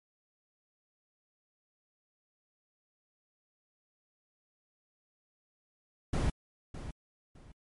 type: noise with echo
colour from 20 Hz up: brown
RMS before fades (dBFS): -29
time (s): 6.13-6.3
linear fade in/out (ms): 5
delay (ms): 610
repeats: 2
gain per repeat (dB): -12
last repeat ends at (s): 7.52
effects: MP3 48 kbps